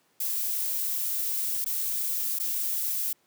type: noise with dropouts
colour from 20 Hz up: violet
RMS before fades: -29 dBFS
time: 0.2-3.13 s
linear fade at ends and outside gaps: 5 ms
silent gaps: 1.645-1.661 / 2.388-2.398 s
effects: pink hiss -67 dBFS RMS until 3.26 s + high-pass 200 Hz 12 dB/octave